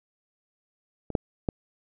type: clicks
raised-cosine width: 2 ms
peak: -22 / -8 / -12 dBFS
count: 3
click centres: 1.103 / 1.152 / 1.488 s
effects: none